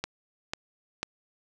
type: click train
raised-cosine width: 0.2 ms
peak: -13 dBFS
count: 3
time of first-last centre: 0.04-1.03 s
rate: 2.02 Hz
effects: none